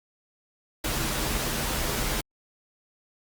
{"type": "noise with comb filter", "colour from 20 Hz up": "pink", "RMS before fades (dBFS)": -28, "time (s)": [0.84, 2.21], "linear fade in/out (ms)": 5, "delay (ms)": 11, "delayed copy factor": -0.5, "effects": ["Opus 48 kbps"]}